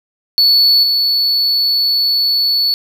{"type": "tone with level steps", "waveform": "triangle", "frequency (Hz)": 4435, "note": "C#8", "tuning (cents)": 0, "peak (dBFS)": [-6, -10], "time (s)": [0.38, 2.74], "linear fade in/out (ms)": 0, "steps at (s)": 0.83, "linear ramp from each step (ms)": 5, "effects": []}